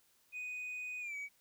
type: tone with pitch glide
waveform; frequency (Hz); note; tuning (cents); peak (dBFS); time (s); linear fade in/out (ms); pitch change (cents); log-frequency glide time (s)
sine; 2489 to 2269; D#7 to C#7; 0 to +40; -37; 0.32-1.29; 50; -160; 1-1.16
effects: tanh soft clip ceiling -39 dBFS + white hiss -71 dBFS RMS until 1.4 s